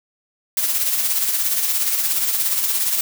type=noise with tremolo; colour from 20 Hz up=blue; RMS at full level=-18 dBFS; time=0.57-3.01 s; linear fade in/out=2 ms; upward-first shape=sine; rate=17 Hz; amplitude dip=45%; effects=none